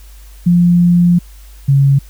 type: tone pair in turn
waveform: sine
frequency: 174.61 / 138.29 Hz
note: F3 / C#3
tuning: 0 / -4 cents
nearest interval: major third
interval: 404 cents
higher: first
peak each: -6 dBFS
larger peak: neither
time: 0.46-1.19 / 1.68-1.99 s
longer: first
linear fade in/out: 10 ms
effects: added 50 Hz sine -34 dBFS peak until 2.09 s + white hiss -46 dBFS RMS until 2.09 s